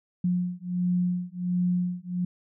sine beating tone pair, 178.1 / 179.5 Hz, F3 / F3, +34 / +48 cents, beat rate 1.4 Hz, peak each -27 dBFS, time 0.24-2.25 s, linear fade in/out 5 ms, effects none

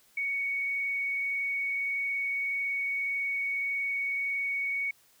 sine tone with frequency modulation, 2231 Hz, C#7, 11 cents sharp, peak -28 dBFS, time 0.17-4.91 s, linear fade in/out 5 ms, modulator 21.7 Hz, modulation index 0.69, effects white hiss -63 dBFS RMS until 5.2 s

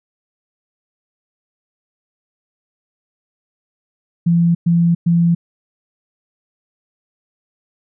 sine tone bursts, 170 Hz, F3, 46 cents flat, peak -10 dBFS, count 3, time 4.26-5.35 s, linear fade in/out 10 ms, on 290 ms, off 110 ms, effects none

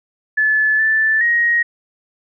sine tone with pitch steps, 1730 / 1759 / 1882 Hz, A6 / A6 / A#6, -30 / -1 / +16 cents, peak -12 dBFS, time 0.37-1.63 s, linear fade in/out 10 ms, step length 420 ms, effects none

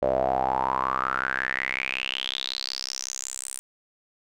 sawtooth tone with band-pass filter sweep, 65.41 Hz, C2, in tune, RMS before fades -28 dBFS, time 0.02-3.59 s, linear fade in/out 0 ms, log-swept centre 570 to 9200 Hz, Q 7.9, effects none

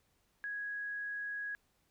sine tone, 1661.2 Hz, G#6, in tune, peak -37 dBFS, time 0.44-1.55 s, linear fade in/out 0 ms, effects pink hiss -75 dBFS RMS until 1.9 s

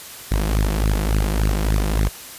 sawtooth tone with flanger, 52 Hz, G#1, 3 cents sharp, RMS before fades -19 dBFS, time 0.31-2.09 s, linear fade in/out 10 ms, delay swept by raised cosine 0.46 to 5.96 ms, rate 3.5 Hz, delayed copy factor +0.9, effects white hiss -37 dBFS RMS until 2.38 s + resampled to 32000 Hz

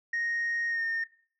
sine tone with pitch glide, 1864.7 to 1827.4 Hz, A#6 to A#6, 0 to -35 cents, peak -26 dBFS, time 0.13-1.04 s, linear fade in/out 5 ms, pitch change -35 cents, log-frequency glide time 0.69-0.83 s, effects noise-tail reverb RT60 0.5 s tail -19 dB re dry + tanh soft clip ceiling -25 dBFS

